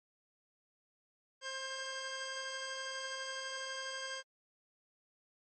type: tone pair together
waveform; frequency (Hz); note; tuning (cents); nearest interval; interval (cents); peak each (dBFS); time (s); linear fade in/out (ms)
15% pulse; 529.3 / 1600; C5 / G6; +20 / +35; octave + perfect fifth; 1915; -37 / -35; 1.41-4.23; 50
effects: MP3 32 kbps